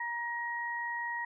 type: tone pair together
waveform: sine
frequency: 945 / 1890 Hz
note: A#5 / A#6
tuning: +23 / +23 cents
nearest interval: octave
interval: 1200 cents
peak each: -37 / -35 dBFS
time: 0-1.25 s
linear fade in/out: 5 ms
effects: none